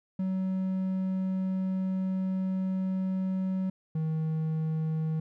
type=tone pair in turn; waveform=triangle; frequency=188.3 / 158.34 Hz; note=F#3 / D#3; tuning=+31 / +31 cents; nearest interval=minor third; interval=300 cents; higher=first; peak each=-25 dBFS; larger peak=neither; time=0.19-3.7 / 3.95-5.2 s; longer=first; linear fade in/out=5 ms; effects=none